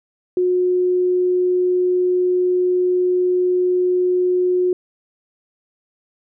sine tone, 362.4 Hz, F#4, 36 cents flat, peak -14 dBFS, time 0.37-4.73 s, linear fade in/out 2 ms, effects none

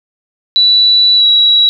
sine tone with pitch glide, 3951 to 3890 Hz, B7 to B7, 0 to -27 cents, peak -5 dBFS, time 0.56-1.69 s, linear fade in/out 0 ms, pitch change -27 cents, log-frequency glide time 1.16-1.24 s, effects none

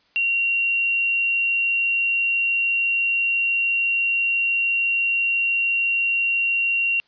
sine tone, 2753 Hz, F7, 25 cents flat, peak -18 dBFS, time 0.16-7 s, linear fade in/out 0 ms, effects white hiss -61 dBFS RMS until 7.07 s + resampled to 11025 Hz

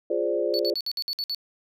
sine chord, D half-diminished seventh, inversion first, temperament equal, 349.2 / 415.3 / 523.3 / 587.3 Hz, F4 / Ab4 / C5 / D5, 0 / 0 / 0 / 0 cents, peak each -28 dBFS, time 0.1-0.74 s, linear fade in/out 5 ms
triangle tone bursts, 4448 Hz, C#8, 5 cents sharp, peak -25 dBFS, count 8, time 0.54-1.347 s, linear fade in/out 0 ms, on 51 ms, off 57 ms
effects none

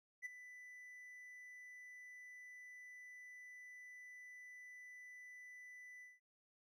triangle tone with ADSR envelope, 1990 Hz, B6, 13 cents sharp, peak -39 dBFS, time 0.22-6.2 s, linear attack 36 ms, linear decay 15 ms, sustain -13 dB, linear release 180 ms, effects none

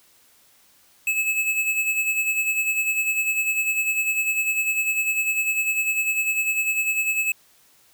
square tone with tremolo, 2595 Hz, E7, 28 cents flat, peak -19 dBFS, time 1.07-7.32 s, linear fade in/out 2 ms, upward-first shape sine, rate 10 Hz, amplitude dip 55%, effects white hiss -57 dBFS RMS until 7.93 s

